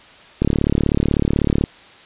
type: click train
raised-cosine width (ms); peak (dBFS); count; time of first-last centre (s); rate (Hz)
3; -3; 45; 0.42-1.639; 36.1
effects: white hiss -44 dBFS RMS until 2.05 s + resampled to 8000 Hz